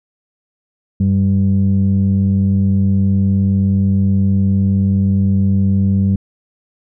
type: tone pair together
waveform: sine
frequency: 95.87 / 195.1 Hz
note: G2 / G3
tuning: -38 / -8 cents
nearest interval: octave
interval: 1230 cents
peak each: -12 dBFS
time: 1-6.16 s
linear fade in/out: 5 ms
effects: tanh soft clip ceiling -6 dBFS